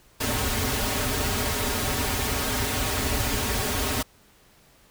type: noise with comb filter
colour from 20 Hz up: pink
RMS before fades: -26 dBFS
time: 0.2-4.03 s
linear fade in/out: 10 ms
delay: 5.9 ms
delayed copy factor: -1
effects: pink hiss -57 dBFS RMS until 4.9 s